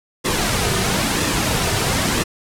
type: noise with flanger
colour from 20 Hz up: pink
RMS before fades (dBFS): -19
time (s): 0.24-2.24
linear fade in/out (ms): 20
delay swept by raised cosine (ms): 1.3 to 3.7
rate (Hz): 1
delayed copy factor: -0.5
effects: low-pass 11000 Hz 12 dB/octave